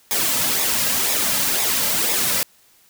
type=noise with flanger; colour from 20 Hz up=white; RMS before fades=-20 dBFS; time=0.11-2.43 s; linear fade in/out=0 ms; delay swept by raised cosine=0.67 to 2.77 ms; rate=2 Hz; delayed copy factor=-0.55; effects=white hiss -55 dBFS RMS until 2.89 s